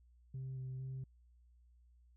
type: tone with vibrato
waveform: sine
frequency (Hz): 130.81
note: C3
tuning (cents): 0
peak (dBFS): -39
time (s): 0.34-1.04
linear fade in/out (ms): 5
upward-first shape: square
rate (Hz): 2.2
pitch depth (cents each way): 13
effects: tanh soft clip ceiling -39 dBFS + added 60 Hz sine -63 dBFS peak until 2.16 s